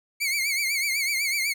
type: tone with vibrato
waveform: sawtooth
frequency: 2217 Hz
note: C#7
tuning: in tune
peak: -20 dBFS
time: 0.2-1.54 s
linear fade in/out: 20 ms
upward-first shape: triangle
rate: 8 Hz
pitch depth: 120 cents each way
effects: none